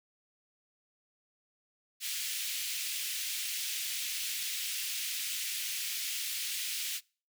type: high-pass noise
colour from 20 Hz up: pink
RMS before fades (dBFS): -36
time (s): 2-7.01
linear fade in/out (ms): 50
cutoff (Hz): 2400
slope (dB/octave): 24
effects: noise-tail reverb RT60 0.4 s tail -26 dB re dry

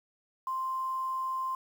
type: tone with quantisation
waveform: sine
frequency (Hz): 1046.5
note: C6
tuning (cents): 0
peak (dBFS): -30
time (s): 0.47-1.55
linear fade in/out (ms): 2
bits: 9
effects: none

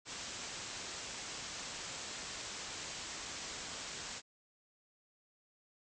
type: low-pass noise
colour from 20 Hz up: white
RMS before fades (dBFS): -45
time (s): 0.05-4.22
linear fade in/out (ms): 50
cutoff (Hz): 7900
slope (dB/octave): 96
effects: none

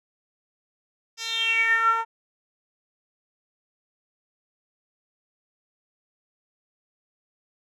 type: tone with band-pass filter sweep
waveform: 10% pulse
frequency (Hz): 454.4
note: A#4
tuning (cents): -44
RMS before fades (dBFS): -23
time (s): 1.17-2.05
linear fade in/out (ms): 50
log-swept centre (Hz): 5000 to 1000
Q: 8.7
effects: none

